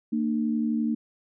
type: tone pair together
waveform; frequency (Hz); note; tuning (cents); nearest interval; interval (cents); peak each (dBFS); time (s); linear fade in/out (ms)
sine; 228.3 / 300.1; A#3 / D4; -36 / +38; perfect fourth; 474; -24 / -29; 0.12-0.95; 10
effects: none